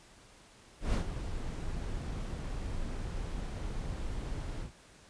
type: noise with ADSR envelope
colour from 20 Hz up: brown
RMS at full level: -26 dBFS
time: 0.8-4.72 s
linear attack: 140 ms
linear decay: 100 ms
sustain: -11 dB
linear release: 110 ms
effects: pink hiss -58 dBFS RMS until 5.09 s + resampled to 22050 Hz